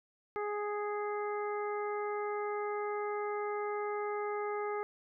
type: harmonic tone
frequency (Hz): 415.3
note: G#4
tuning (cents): 0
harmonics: 1 / 2 / 3 / 4 / 5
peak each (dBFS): -35 / -40 / -41 / -50 / -47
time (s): 0.36-4.83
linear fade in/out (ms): 0
effects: none